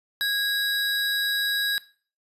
square tone pair together, 1645 / 3892 Hz, G#6 / B7, -17 / -26 cents, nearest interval octave + minor third, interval 1491 cents, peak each -26 dBFS, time 0.21-1.78 s, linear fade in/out 0 ms, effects noise-tail reverb RT60 0.4 s tail -18 dB re dry + resampled to 32000 Hz

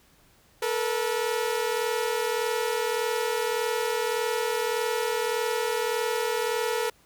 sawtooth tone pair together, 440 / 481.7 Hz, A4 / B4, 0 / -43 cents, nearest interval major second, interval 157 cents, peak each -24 dBFS, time 0.62-6.9 s, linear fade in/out 5 ms, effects pink hiss -60 dBFS RMS until 7.05 s

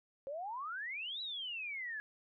sine exponential two-way sweep, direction up then down, 530 to 3977 to 1669 Hz, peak -39 dBFS, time 0.27-2 s, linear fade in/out 0 ms, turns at 1.21 s, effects none

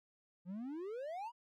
triangle exponential sweep, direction up, 170 to 992 Hz, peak -39 dBFS, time 0.45-1.32 s, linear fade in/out 50 ms, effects none

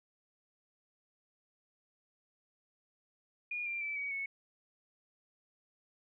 sine tone with pitch steps, 2436 / 2376 / 2318 / 2261 / 2206 Hz, D#7 / D7 / D7 / C#7 / C#7, -37 / +20 / -23 / +34 / -9 cents, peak -35 dBFS, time 3.51-4.26 s, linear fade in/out 5 ms, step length 150 ms, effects none

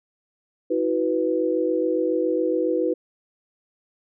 sine chord, E suspended second, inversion none, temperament equal with one note detuned, 322.8 / 370 / 493.9 Hz, E4 / F#4 / B4, -36 / 0 / 0 cents, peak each -24 / -25 / -23 dBFS, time 0.7-2.94 s, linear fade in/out 10 ms, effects none

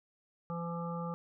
harmonic tone with a mistuned harmonic, 170 Hz, F3, 46 cents flat, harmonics 1 / 3 / 5 / 7 / 8, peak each -37 / -42 / -45 / -43 / -54 dBFS, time 0.5-1.14 s, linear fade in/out 0 ms, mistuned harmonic 8, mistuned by -48 cents, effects none

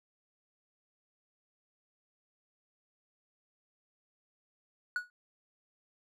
triangle tone with exponential decay, 1462 Hz, F#6, 21 cents flat, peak -25 dBFS, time 4.96-5.1 s, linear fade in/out 1 ms, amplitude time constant 29 ms, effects none

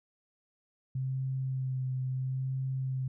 sine tone with vibrato, 130.81 Hz, C3, in tune, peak -30 dBFS, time 0.95-3.08 s, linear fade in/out 5 ms, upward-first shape sine, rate 0.74 Hz, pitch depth 19 cents each way, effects none

